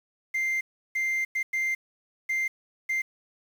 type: tone bursts at uneven times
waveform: sine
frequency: 2093 Hz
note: C7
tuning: in tune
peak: -22 dBFS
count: 6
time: 0.34-0.61 / 0.95-1.25 / 1.35-1.43 / 1.53-1.75 / 2.29-2.48 / 2.89-3.02 s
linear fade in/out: 10 ms
effects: tanh soft clip ceiling -23 dBFS + 8-bit